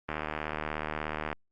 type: click train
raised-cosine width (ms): 0.5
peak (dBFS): -17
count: 96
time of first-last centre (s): 0.09-1.329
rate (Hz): 76.7
effects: Opus 24 kbps